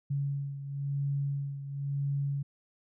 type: beating tone pair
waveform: sine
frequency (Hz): 140.2 / 141.18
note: C#3 / C#3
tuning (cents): +20 / +32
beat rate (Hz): 0.98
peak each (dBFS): -31 / -37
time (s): 0.1-2.43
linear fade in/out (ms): 10
effects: none